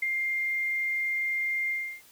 sine tone with ADSR envelope, 2108 Hz, C7, 12 cents sharp, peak -24 dBFS, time 0.02-2.02 s, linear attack 6 ms, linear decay 22 ms, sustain -2 dB, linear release 320 ms, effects white hiss -56 dBFS RMS until 2.11 s

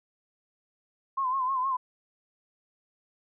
sine tone with vibrato, 1046.5 Hz, C6, in tune, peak -25 dBFS, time 1.17-1.77 s, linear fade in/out 10 ms, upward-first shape sine, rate 6.4 Hz, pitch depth 73 cents each way, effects none

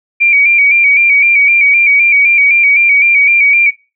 sine tone with vibrato, 2319 Hz, D7, 22 cents flat, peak -5 dBFS, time 0.2-3.71 s, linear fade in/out 20 ms, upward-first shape square, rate 3.9 Hz, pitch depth 45 cents each way, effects noise-tail reverb RT60 0.3 s tail -21 dB re dry

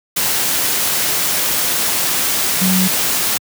sine tone in noise, 185.9 Hz, F#3, 8 cents sharp, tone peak -13 dBFS, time 2.61-2.88 s, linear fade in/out 10 ms, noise white, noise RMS -17 dBFS, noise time 0.16-3.38 s, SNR +1 dB, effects high-pass 100 Hz 12 dB/octave

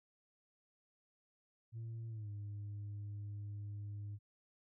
sine tone with pitch glide, 114 to 102.74 Hz, A#2 to G#2, -38 to -18 cents, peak -40 dBFS, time 1.72-4.19 s, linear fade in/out 50 ms, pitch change -180 cents, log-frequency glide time 2.09-2.29 s, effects tanh soft clip ceiling -41 dBFS

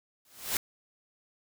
white noise with exponential growth, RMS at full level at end -26 dBFS, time 0.25-0.57 s, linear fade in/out 2 ms, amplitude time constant 68 ms, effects none

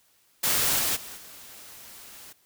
white noise with level steps, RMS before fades -24 / -26 / -41 / -46 dBFS, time 0.43-2.33 s, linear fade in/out 10 ms, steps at 0.78 / 0.95 / 1.16 s, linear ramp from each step 20 ms, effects white hiss -64 dBFS RMS until 2.45 s

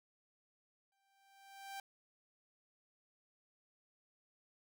sawtooth tone with exponential growth, 785 Hz, G5, 2 cents sharp, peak -39 dBFS, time 0.92-1.8 s, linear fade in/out 2 ms, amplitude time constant 190 ms, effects none

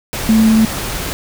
sine tone in noise, 220.9 Hz, A3, 7 cents sharp, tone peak -7 dBFS, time 0.29-0.65 s, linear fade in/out 0 ms, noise pink, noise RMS -22 dBFS, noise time 0.13-1.13 s, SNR +12 dB, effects none

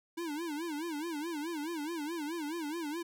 square tone with vibrato, 316.1 Hz, D#4, 27 cents sharp, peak -36 dBFS, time 0.17-3.03 s, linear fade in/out 10 ms, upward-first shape sine, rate 4.7 Hz, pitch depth 160 cents each way, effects none

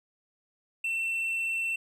triangle tone, 2692 Hz, E7, 36 cents sharp, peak -26 dBFS, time 0.84-1.76 s, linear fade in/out 5 ms, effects resampled to 32000 Hz

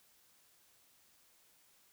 silence, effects white hiss -68 dBFS RMS until 1.92 s

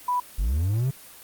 sine tone, 987.8 Hz, B5, in tune, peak -21 dBFS, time 0.08-0.2 s, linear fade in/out 5 ms
triangle linear sweep, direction up, 41.34 to 138.9 Hz, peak -19 dBFS, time 0.38-0.91 s, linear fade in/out 10 ms
effects white hiss -46 dBFS RMS until 1.23 s + Opus 24 kbps

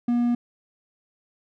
triangle tone, 240 Hz, B3, 49 cents flat, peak -17 dBFS, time 0.08-0.35 s, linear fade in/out 5 ms, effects none

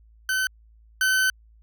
40% pulse tone pair in turn, 1524 / 1524 Hz, G6 / G6, -49 / -49 cents, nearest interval unison, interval 0 cents, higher neither, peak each -21 / -18 dBFS, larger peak second, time 0.29-0.47 / 1.01-1.3 s, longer second, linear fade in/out 2 ms, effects added 55 Hz sine -51 dBFS peak until 1.62 s

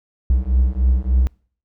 triangle beating tone pair, 61.6 / 65 Hz, B1 / C2, -4 / -11 cents, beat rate 3.4 Hz, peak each -15 dBFS, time 0.3-1.27 s, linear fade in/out 0 ms, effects noise-tail reverb RT60 0.5 s tail -26 dB re dry

